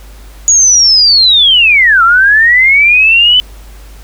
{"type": "linear two-way sweep", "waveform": "sine", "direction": "down then up", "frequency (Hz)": [6770, 1318.5, 3035], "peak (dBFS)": -3, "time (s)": [0.48, 3.4], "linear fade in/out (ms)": 0, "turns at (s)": 2.03, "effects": ["added 50 Hz sine -30 dBFS peak until 4.03 s", "pink hiss -40 dBFS RMS until 4.03 s"]}